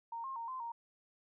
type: tone with pitch steps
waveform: sine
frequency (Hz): 925 / 1067 / 924 / 1035 / 932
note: A#5 / C6 / A#5 / C6 / A#5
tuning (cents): -14 / +34 / -16 / -19 / -1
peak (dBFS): -39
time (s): 0.12-0.72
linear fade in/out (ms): 5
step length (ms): 120
effects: none